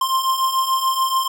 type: beating tone pair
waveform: square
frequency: 1046.5 / 1053.4 Hz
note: C6 / C6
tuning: 0 / +11 cents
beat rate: 6.9 Hz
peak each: -24 / -19 dBFS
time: 0.01-1.28 s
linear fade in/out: 5 ms
effects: none